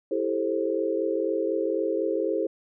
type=chord; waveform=sine; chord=A minor seventh; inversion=second; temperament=just; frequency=330 / 396 / 440 / 528 Hz; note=E4 / G4 / A4 / C5; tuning=+2 / +18 / 0 / +16 cents; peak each=-29 dBFS; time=0.11-2.47 s; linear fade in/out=5 ms; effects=none